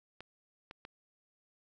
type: clicks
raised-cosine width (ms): 0.3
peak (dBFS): -30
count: 3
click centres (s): 0.206 / 0.711 / 0.851
effects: none

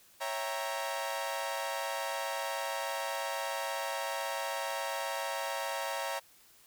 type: chord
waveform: sawtooth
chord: C# diminished seventh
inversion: none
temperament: equal with one note detuned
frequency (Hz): 552.1 / 659.3 / 784 / 932.3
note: C#5 / E5 / G5 / Bb5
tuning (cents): -7 / 0 / 0 / 0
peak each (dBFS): -35 / -36 / -38 / -34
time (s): 0.2-6.2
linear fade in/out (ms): 20
effects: white hiss -61 dBFS RMS until 6.66 s

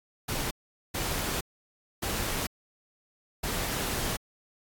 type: noise bursts at uneven times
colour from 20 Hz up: pink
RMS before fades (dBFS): -31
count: 4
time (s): 0.28-0.51 / 0.94-1.41 / 2.02-2.47 / 3.43-4.17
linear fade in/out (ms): 10
effects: AAC 64 kbps

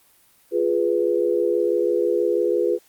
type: chord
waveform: sine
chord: F diminished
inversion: none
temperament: equal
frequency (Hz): 349.2 / 415.3 / 493.9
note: F4 / Ab4 / Cb5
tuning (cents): 0 / 0 / 0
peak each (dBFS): -22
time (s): 0.51-2.79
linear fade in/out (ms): 50
effects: white hiss -57 dBFS RMS until 2.88 s + Opus 32 kbps

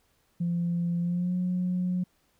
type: tone with pitch glide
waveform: sine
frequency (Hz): 172.1 to 180.87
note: F3 to F#3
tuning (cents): -25 to -39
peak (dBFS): -24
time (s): 0.4-2.04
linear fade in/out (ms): 10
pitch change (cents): +86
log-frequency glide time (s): 1-1.34
effects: tanh soft clip ceiling -21 dBFS + pink hiss -69 dBFS RMS until 2.39 s

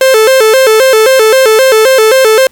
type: tone with vibrato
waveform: 45% pulse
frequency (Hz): 480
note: B4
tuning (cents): -49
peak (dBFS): -3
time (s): 0.01-2.47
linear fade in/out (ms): 2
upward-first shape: square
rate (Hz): 3.8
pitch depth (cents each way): 160
effects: pink hiss -46 dBFS RMS until 2.51 s

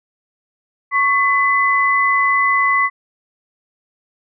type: tone pair together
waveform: sine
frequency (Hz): 1108.7 / 2011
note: C#6 / B6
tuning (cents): 0 / +31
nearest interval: minor seventh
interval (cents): 1031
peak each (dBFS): -15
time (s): 0.91-2.9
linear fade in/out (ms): 50
effects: none

